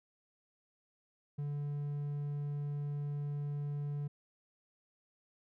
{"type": "tone", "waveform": "triangle", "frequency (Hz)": 145, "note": "D3", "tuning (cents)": -22, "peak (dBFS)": -33, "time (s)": [1.38, 4.08], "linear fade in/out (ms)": 10, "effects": []}